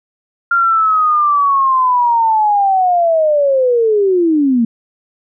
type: linear sweep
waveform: sine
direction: down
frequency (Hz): 1396.9 to 223.2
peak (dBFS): -9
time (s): 0.51-4.65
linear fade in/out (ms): 5
effects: none